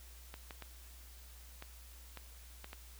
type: clicks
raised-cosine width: 0.3 ms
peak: -30 dBFS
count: 7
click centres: 0.341 / 0.508 / 0.623 / 1.624 / 2.173 / 2.644 / 2.731 s
effects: added 60 Hz sine -53 dBFS peak until 2.99 s + white hiss -59 dBFS RMS until 2.99 s